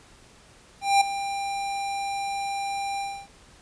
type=tone with ADSR envelope; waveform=square; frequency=795 Hz; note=G5; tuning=24 cents sharp; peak=-15 dBFS; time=0.81-3.28 s; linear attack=200 ms; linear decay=7 ms; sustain=-13 dB; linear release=280 ms; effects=pink hiss -53 dBFS RMS until 3.61 s + resampled to 22050 Hz